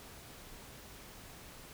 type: silence
effects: pink hiss -52 dBFS RMS until 1.73 s